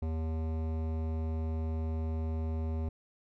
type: tone with hard clipping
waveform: sine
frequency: 80 Hz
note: D#2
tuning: 49 cents sharp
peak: -33 dBFS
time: 0.02-2.89 s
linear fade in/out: 5 ms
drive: 16 dB
effects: none